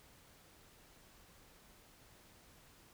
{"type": "silence", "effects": ["pink hiss -63 dBFS RMS until 2.93 s"]}